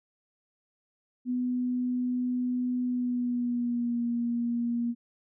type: tone with pitch glide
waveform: sine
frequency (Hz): 248.8 to 236.9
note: B3 to A#3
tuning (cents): +13 to +28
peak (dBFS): -26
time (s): 1.25-4.95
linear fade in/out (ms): 50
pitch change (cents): -85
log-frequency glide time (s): 2.84-4.03
effects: none